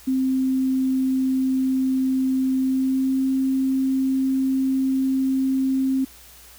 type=tone with pitch glide; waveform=sine; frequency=262 to 265.2 Hz; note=C4 to C4; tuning=+2 to +23 cents; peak=-18 dBFS; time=0.07-6.05 s; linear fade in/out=10 ms; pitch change=+21 cents; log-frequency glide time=2.6-3.24 s; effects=added 60 Hz sine -52 dBFS peak until 6.58 s + white hiss -47 dBFS RMS until 6.58 s